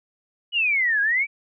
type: exponential two-way sweep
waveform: sine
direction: down then up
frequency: 2970 to 1613 to 2355 Hz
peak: -18 dBFS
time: 0.52-1.27 s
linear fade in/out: 50 ms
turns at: 1.01 s
effects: none